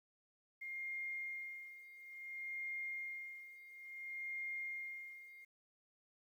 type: tone with tremolo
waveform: sine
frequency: 2122 Hz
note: C7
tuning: 24 cents sharp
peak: -40 dBFS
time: 0.61-5.45 s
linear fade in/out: 10 ms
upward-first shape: sine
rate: 0.58 Hz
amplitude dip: 80%
effects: 12-bit